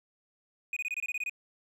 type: tone bursts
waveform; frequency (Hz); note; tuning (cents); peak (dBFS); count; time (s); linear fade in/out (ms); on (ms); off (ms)
triangle; 2481; D#7; -6; -29; 10; 0.73-1.296; 2; 35; 24
effects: none